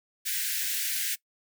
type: high-pass noise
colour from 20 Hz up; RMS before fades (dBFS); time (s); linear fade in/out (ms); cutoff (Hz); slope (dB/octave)
white; -30; 0.25-1.16; 20; 1500; 96
effects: noise-tail reverb RT60 0.1 s tail -21 dB re dry